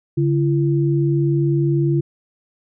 sine tone pair together, 142.5 / 338.5 Hz, C#3 / E4, +48 / +46 cents, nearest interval octave + minor third, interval 1498 cents, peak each -16 / -19 dBFS, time 0.17-2.01 s, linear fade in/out 10 ms, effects none

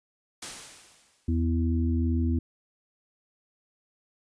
white noise with exponential decay, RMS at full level -35 dBFS, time 0.42-1.44 s, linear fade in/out 5 ms, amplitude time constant 220 ms
harmonic tone, 82.41 Hz, E2, in tune, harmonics 1 / 3 / 4, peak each -24 / -28 / -34 dBFS, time 1.28-2.39 s, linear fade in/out 5 ms
effects resampled to 22050 Hz

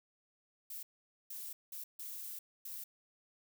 violet noise bursts at uneven times, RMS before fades -45 dBFS, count 5, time 0.7-0.83 / 1.3-1.53 / 1.72-1.84 / 1.99-2.39 / 2.65-2.84 s, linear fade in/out 5 ms, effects none

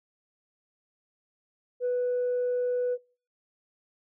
sine tone, 493.9 Hz, B4, in tune, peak -23 dBFS, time 1.8-2.98 s, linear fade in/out 50 ms, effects noise-tail reverb RT60 0.4 s tail -25 dB re dry + tanh soft clip ceiling -22 dBFS

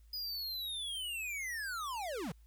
square linear sweep, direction down, 5000 to 132.2 Hz, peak -38 dBFS, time 0.13-2.32 s, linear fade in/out 5 ms, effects added 55 Hz sine -57 dBFS peak until 2.46 s + white hiss -75 dBFS RMS until 2.46 s

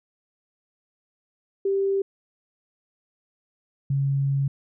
sine tone pair in turn, 392 / 138.19 Hz, G4 / C#3, 0 / -5 cents, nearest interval octave + tritone, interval 1805 cents, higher first, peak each -20 dBFS, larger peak neither, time 1.65-2.02 / 3.9-4.48 s, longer second, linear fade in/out 5 ms, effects none

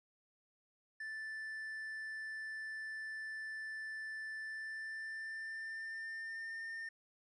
triangle tone with pitch glide, 1760 to 1811.6 Hz, A6 to A#6, 0 to -50 cents, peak -40 dBFS, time 1-6.89 s, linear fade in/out 5 ms, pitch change +50 cents, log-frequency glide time 4.4-6.65 s, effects resampled to 24000 Hz + 13-bit

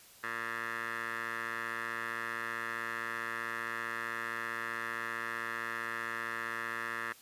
15% pulse tone with band-pass filter, 115.4 Hz, A#2, 17 cents flat, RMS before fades -38 dBFS, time 0.23-7.13 s, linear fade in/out 10 ms, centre 1600 Hz, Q 7.8, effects white hiss -57 dBFS RMS until 7.21 s + resampled to 32000 Hz

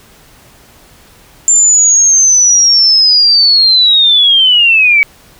sine linear sweep, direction down, 7290 to 2246 Hz, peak -4 dBFS, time 1.48-5.03 s, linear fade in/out 0 ms, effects pink hiss -42 dBFS RMS until 5.39 s

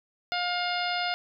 harmonic tone, 710 Hz, F5, 28 cents sharp, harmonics 1 / 2 / 3 / 4 / 5 / 6 / 7, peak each -30 / -33 / -35 / -36 / -37 / -38 / -38 dBFS, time 0.32-1.14 s, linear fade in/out 0 ms, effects none

